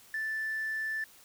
triangle tone, 1760 Hz, A6, in tune, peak -28 dBFS, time 0.14-1.04 s, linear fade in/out 2 ms, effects tanh soft clip ceiling -28 dBFS + white hiss -57 dBFS RMS until 1.24 s

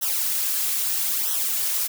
blue noise with flanger, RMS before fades -24 dBFS, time 0.01-1.88 s, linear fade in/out 20 ms, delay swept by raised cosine 0.42 to 5.92 ms, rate 0.77 Hz, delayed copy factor -0.75, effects none

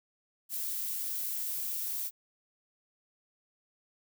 violet noise, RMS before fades -35 dBFS, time 0.49-2.11 s, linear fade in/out 50 ms, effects none

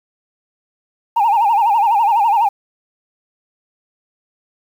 sine tone with vibrato, 867 Hz, A5, 26 cents flat, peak -9 dBFS, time 1.16-2.49 s, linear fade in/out 10 ms, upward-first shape sine, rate 12 Hz, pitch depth 150 cents each way, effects tanh soft clip ceiling -8 dBFS + 7-bit

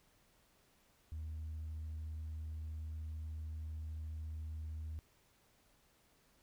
sine tone, 78.4 Hz, D#2, 14 cents sharp, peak -39 dBFS, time 1.12-4.99 s, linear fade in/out 0 ms, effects tanh soft clip ceiling -39 dBFS + pink hiss -71 dBFS RMS until 6.42 s

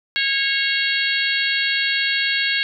harmonic tone with a mistuned harmonic, 547 Hz, C#5, 23 cents flat, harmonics 3 / 4 / 5 / 6 / 7 / 8, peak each -23 / -24 / -25 / -26 / -26 / -27 dBFS, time 0.16-2.63 s, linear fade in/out 0 ms, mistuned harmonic 5, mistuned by +22 cents, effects none

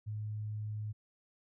sine tone, 106.5 Hz, G#2, 44 cents sharp, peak -36 dBFS, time 0.06-0.93 s, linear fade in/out 20 ms, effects none

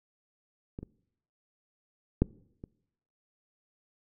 clicks, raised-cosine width 3 ms, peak -25 / -28 / -9 / -29 dBFS, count 4, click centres 0.789 / 0.83 / 2.22 / 2.639 s, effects noise-tail reverb RT60 0.8 s tail -23 dB re dry

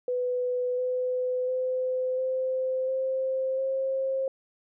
sine tone with pitch steps, 497.2 / 504.1 / 511.2 / 518.3 / 525.5 / 532.9 Hz, B4 / B4 / C5 / C5 / C5 / C5, +12 / +35 / -40 / -16 / +7 / +32 cents, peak -25 dBFS, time 0.08-4.28 s, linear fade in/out 2 ms, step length 700 ms, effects none

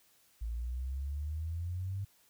sine exponential sweep, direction up, 55 to 100.2 Hz, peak -34 dBFS, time 0.41-2.05 s, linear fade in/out 10 ms, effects white hiss -67 dBFS RMS until 2.29 s

